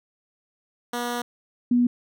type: tone pair in turn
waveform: 10% pulse / sine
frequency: 241.2 / 243.4 Hz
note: B3 / B3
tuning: -41 / -25 cents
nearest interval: unison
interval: 16 cents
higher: second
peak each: -18 / -16 dBFS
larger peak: second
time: 0.93-1.22 / 1.71-1.87 s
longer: first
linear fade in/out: 5 ms
effects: none